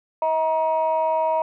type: tone pair together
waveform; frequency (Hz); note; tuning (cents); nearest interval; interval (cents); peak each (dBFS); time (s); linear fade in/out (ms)
sine; 638 / 947.7; D#5 / A#5; +43 / +28; perfect fifth; 685; -20; 0.22-1.42; 2
effects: tanh soft clip ceiling -13 dBFS